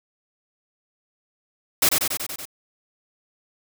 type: noise with echo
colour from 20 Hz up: white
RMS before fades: -17 dBFS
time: 1.82-1.89 s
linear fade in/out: 5 ms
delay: 94 ms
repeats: 6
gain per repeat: -3 dB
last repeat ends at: 2.454 s
effects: none